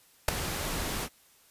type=noise with ADSR envelope; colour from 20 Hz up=pink; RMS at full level=-20 dBFS; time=0.28-1.09 s; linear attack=6 ms; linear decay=6 ms; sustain=-13 dB; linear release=55 ms; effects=white hiss -61 dBFS RMS until 1.5 s + resampled to 32000 Hz